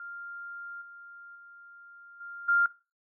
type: tone with level steps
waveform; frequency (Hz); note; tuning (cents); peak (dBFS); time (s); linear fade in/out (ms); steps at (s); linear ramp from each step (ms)
sine; 1396.9; F6; 0; -39 / -46 / -49 / -40 / -21; 0-2.66; 2; 0.81 / 1.35 / 2.2 / 2.48; 10
effects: noise-tail reverb RT60 0.3 s tail -19 dB re dry